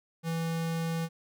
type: tone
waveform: square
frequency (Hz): 164.81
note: E3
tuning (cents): 0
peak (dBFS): -30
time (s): 0.23-1.09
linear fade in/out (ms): 50
effects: none